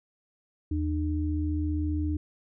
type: tone pair together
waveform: sine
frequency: 80.4 / 302.5 Hz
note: E2 / D#4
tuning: -43 / -49 cents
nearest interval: octave + major seventh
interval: 2294 cents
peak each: -27 / -30 dBFS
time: 0.71-2.17 s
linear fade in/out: 5 ms
effects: none

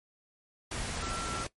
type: tone in noise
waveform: sine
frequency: 1351 Hz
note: E6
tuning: 42 cents sharp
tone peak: -37 dBFS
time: 1.02-1.44 s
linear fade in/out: 5 ms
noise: pink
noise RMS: -36 dBFS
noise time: 0.71-1.47 s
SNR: -4 dB
effects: noise-tail reverb RT60 0.1 s tail -17 dB re dry + MP3 48 kbps

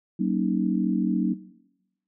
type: chord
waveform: sine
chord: D# minor seventh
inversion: first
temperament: equal with one note detuned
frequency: 188.67 / 233.1 / 277.2 / 311.1 Hz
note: F#3 / A#3 / C#4 / D#4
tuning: +34 / 0 / 0 / 0 cents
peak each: -25 / -27 / -30 / -29 dBFS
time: 0.19-1.34 s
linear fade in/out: 10 ms
effects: noise-tail reverb RT60 0.9 s tail -17 dB re dry

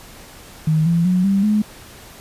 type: tone with pitch steps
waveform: sine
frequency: 156.8 / 169.03 / 182.21 / 196.42 / 211.7 Hz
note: D#3 / E3 / F#3 / G3 / G#3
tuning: +14 / +44 / -26 / +4 / +33 cents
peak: -13 dBFS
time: 0.67-1.62 s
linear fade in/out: 5 ms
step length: 190 ms
effects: pink hiss -41 dBFS RMS until 2.2 s + resampled to 32000 Hz

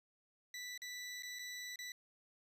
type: tone with dropouts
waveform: 20% pulse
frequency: 1975.5 Hz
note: B6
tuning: in tune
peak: -39 dBFS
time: 0.54-1.92 s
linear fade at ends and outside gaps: 2 ms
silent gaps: 0.777-0.818 / 1.224-1.232 / 1.388-1.392 / 1.759-1.789 s
effects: resampled to 32000 Hz

